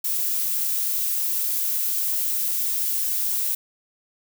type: noise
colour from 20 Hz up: violet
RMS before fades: -24 dBFS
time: 0.04-3.55 s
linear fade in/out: 5 ms
effects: none